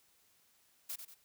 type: noise with echo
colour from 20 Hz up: blue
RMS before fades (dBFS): -41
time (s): 0.89-0.96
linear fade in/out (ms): 10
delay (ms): 93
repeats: 2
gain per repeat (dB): -7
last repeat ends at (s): 1.146
effects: white hiss -70 dBFS RMS until 1.24 s